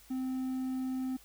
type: tone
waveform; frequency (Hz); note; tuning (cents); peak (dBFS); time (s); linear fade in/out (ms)
triangle; 259.4; C4; -15; -30; 0.1-1.17; 10
effects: added 50 Hz sine -62 dBFS peak until 1.24 s + white hiss -59 dBFS RMS until 1.24 s